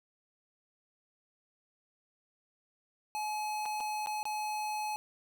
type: tone with dropouts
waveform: square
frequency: 850 Hz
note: G#5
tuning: 40 cents sharp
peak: -34 dBFS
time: 3.15-4.96 s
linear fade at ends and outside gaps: 0 ms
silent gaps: 3.655-3.659 / 3.803-3.807 / 4.061-4.071 / 4.23-4.254 s
effects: none